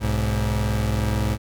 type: tone pair together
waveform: 30% pulse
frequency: 63.83 / 106.2 Hz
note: C2 / G#2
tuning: -42 / +39 cents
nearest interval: major sixth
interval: 881 cents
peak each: -21 / -20 dBFS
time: 0-1.38 s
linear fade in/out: 50 ms
effects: none